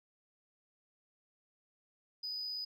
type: tone with amplitude modulation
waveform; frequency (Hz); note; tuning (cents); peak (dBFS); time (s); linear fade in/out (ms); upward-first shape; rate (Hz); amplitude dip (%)
sine; 4978; D#8; 0; -34; 2.23-2.65; 10; sine; 56.5; 30
effects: tanh soft clip ceiling -34 dBFS + MP3 64 kbps